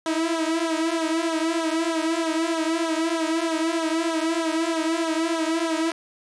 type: tone with flanger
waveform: sawtooth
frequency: 326 Hz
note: E4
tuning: 19 cents flat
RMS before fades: -24 dBFS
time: 0.06-5.92 s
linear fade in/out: 2 ms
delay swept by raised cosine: 0.39 to 4.99 ms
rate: 3.2 Hz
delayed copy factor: -0.9
effects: resampled to 22050 Hz